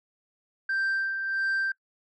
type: tone with tremolo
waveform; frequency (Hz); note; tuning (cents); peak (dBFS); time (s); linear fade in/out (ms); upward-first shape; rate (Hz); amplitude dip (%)
sine; 1570; G6; +2; -21; 0.69-1.72; 5; sine; 1.5; 55
effects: noise-tail reverb RT60 0.1 s tail -22 dB re dry + tanh soft clip ceiling -23 dBFS